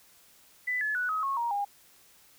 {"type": "tone with pitch steps", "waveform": "sine", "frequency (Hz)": [1994, 1715.9, 1476.7, 1270.7, 1093.5, 941, 809.8], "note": ["B6", "A6", "F#6", "D#6", "C#6", "A#5", "G#5"], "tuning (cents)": [16, -44, -4, 36, -24, 16, -44], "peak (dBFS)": -27, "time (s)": [0.67, 1.65], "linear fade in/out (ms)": 10, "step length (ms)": 140, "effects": ["white hiss -59 dBFS RMS until 2.38 s"]}